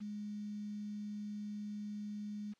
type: tone with quantisation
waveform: sine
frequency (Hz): 208.2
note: G#3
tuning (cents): +5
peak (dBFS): -40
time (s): 0-2.54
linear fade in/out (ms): 20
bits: 10
effects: white hiss -75 dBFS RMS until 2.59 s + low-pass 5000 Hz 12 dB/octave